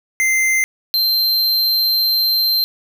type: tone pair in turn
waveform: square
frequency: 2081 / 4137 Hz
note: C7 / C8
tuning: -10 / -20 cents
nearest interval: octave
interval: 1190 cents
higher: second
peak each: -14 dBFS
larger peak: neither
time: 0.2-0.64 / 0.94-2.64 s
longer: second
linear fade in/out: 0 ms
effects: none